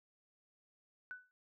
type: tone with exponential decay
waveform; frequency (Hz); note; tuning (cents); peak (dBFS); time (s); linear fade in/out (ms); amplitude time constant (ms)
sine; 1493; F#6; +15; -40; 1.11-1.31; 0; 43
effects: none